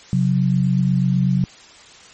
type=tone pair together; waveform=sine; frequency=134.3 / 182.5 Hz; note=C3 / F#3; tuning=+46 / -24 cents; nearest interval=perfect fourth; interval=530 cents; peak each=-17 dBFS; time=0.13-1.44 s; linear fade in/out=0 ms; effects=white hiss -44 dBFS RMS until 2.13 s + MP3 32 kbps